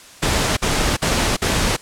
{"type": "noise bursts", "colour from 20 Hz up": "pink", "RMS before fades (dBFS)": -18, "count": 4, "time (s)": [0.22, 1.767], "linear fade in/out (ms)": 10, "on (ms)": 350, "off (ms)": 49, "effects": ["white hiss -42 dBFS RMS until 1.81 s", "low-pass 9000 Hz 12 dB/octave"]}